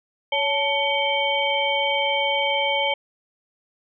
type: tone cluster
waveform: sine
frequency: 560 / 876 / 2251 / 3124 Hz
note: C#5 / A5 / C#7 / G7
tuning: +18 / -8 / +26 / -7 cents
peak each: -25 dBFS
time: 0.32-2.94 s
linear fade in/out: 5 ms
effects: none